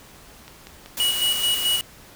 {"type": "click train", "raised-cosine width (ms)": 0.2, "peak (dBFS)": -23, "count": 5, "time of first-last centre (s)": [0.48, 1.24], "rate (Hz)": 5.26}
{"type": "noise", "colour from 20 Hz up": "white", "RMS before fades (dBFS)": -30, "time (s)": [0.97, 1.81], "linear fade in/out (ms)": 2}
{"type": "tone with tremolo", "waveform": "square", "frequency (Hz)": 2919, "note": "F#7", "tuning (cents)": -24, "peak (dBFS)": -19, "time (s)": [1, 1.81], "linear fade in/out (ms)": 0, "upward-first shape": "square", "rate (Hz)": 4.6, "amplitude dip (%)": 50}
{"effects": ["pink hiss -47 dBFS RMS until 2.15 s"]}